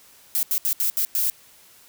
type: noise bursts at uneven times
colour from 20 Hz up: violet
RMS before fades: -22 dBFS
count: 6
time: 0.35-0.43 / 0.51-0.58 / 0.65-0.73 / 0.8-0.9 / 0.97-1.05 / 1.15-1.3 s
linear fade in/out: 0 ms
effects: white hiss -52 dBFS RMS until 1.88 s